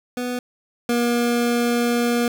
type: tone pair in turn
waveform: 25% pulse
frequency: 246.9 / 238.6 Hz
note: B3 / A#3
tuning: 0 / +41 cents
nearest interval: minor second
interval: 59 cents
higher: first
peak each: -20 / -14 dBFS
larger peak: second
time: 0.17-0.39 / 0.89-2.28 s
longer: second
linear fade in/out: 2 ms
effects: none